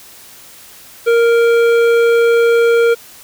triangle tone with hard clipping, 466.2 Hz, A#4, in tune, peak -10 dBFS, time 1.06-2.95 s, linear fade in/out 20 ms, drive 15 dB, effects white hiss -39 dBFS RMS until 3.23 s

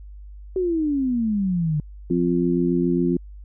sine exponential sweep, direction down, 380 to 146.83 Hz, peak -19 dBFS, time 0.56-1.8 s, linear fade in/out 2 ms
harmonic tone, 87.31 Hz, F2, in tune, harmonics 2 / 3 / 4, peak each -22 / -22 / -22 dBFS, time 2.1-3.17 s, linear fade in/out 5 ms
effects added 50 Hz sine -37 dBFS peak until 3.44 s

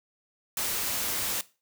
white noise, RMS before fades -30 dBFS, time 0.57-1.41 s, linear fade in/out 2 ms, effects noise-tail reverb RT60 0.3 s tail -18 dB re dry

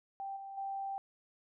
sine tone with level steps, 784 Hz, G5, in tune, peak -38 / -43 / -36 dBFS, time 0.2-0.98 s, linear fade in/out 0 ms, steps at 0.36 / 0.57 s, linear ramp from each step 10 ms, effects none

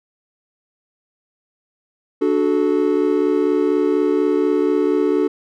triangle chord, D major, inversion none, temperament equal with one note detuned, 293.7 / 370 / 434.2 Hz, D4 / F#4 / A4, 0 / 0 / -23 cents, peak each -17 dBFS, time 2.21-5.28 s, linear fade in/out 10 ms, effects none

